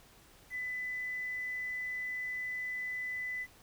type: tone with quantisation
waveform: sine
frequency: 2000 Hz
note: B6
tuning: 21 cents sharp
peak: -35 dBFS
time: 0.5-3.47 s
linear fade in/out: 50 ms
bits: 10
effects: pink hiss -60 dBFS RMS until 3.62 s